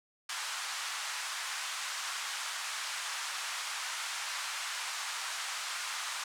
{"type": "band-pass noise", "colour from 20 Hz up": "pink", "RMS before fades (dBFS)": -38, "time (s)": [0.29, 6.24], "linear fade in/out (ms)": 5, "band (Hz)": [990, 9100], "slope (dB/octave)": 24, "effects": []}